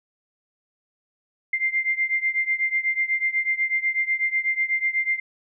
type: beating tone pair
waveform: sine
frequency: 2093 / 2101.1 Hz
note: C7 / C7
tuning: 0 / +7 cents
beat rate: 8.1 Hz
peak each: -23 / -25 dBFS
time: 1.53-5.2 s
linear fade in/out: 5 ms
effects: none

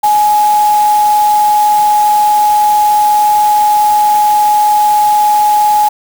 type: tone in noise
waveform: sine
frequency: 839 Hz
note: G#5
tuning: 17 cents sharp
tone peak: -6 dBFS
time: 0.03-5.89 s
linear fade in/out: 10 ms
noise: white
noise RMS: -24 dBFS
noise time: 0.03-5.89 s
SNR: +15 dB
effects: none

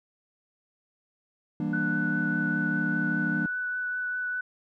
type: chord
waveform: triangle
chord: E half-diminished seventh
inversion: none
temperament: just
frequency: 164.81 / 197.78 / 237.3 / 296.7 Hz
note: E3 / G3 / Bb3 / D4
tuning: 0 / +16 / +31 / +18 cents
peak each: -30 dBFS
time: 1.6-3.46 s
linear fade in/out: 2 ms
type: tone with vibrato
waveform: sine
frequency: 1487 Hz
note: F#6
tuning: 8 cents sharp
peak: -28 dBFS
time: 1.73-4.41 s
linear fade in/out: 5 ms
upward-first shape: triangle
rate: 5 Hz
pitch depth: 12 cents each way
effects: none

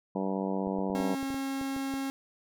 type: harmonic tone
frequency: 96.3 Hz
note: G2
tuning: 30 cents flat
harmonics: 2 / 3 / 4 / 5 / 6 / 7 / 8 / 9 / 10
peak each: -32 / -36 / -38 / -37 / -40 / -40 / -44 / -42 / -43 dBFS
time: 0.15-1.15 s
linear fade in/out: 5 ms
type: clicks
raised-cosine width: 2 ms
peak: -28 dBFS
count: 10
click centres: 0.672 / 0.788 / 0.901 / 1.005 / 1.229 / 1.304 / 1.344 / 1.613 / 1.764 / 1.939 s
type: tone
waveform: 45% pulse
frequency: 271 Hz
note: C#4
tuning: 39 cents flat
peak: -31 dBFS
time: 0.95-2.1 s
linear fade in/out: 0 ms
effects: none

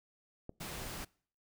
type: click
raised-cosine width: 2 ms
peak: -30 dBFS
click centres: 0.494 s
type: noise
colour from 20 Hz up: pink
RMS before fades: -43 dBFS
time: 0.6-1.05 s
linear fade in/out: 10 ms
effects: noise-tail reverb RT60 0.5 s tail -24 dB re dry

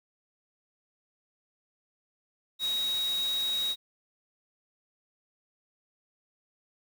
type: tone in noise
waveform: sine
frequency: 3800 Hz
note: A#7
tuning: 33 cents sharp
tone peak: -27 dBFS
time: 2.59-3.76 s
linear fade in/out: 50 ms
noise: white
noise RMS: -41 dBFS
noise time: 2.59-3.76 s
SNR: +11 dB
effects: none

